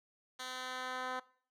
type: tone with band-pass filter sweep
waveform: 10% pulse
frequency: 255.4 Hz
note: C4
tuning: 42 cents flat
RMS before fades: -41 dBFS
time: 0.39-1.2 s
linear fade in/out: 10 ms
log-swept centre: 3900 to 1200 Hz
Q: 0.77
effects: noise-tail reverb RT60 0.5 s tail -21 dB re dry